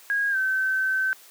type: tone with pitch glide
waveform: sine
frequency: 1639 to 1538.1 Hz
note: G#6 to G6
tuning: -23 to -33 cents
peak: -21 dBFS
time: 0.1-1.13 s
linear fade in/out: 0 ms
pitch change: -110 cents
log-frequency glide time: 0.3-0.37 s
effects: white hiss -50 dBFS RMS until 1.3 s + high-pass 400 Hz 12 dB/octave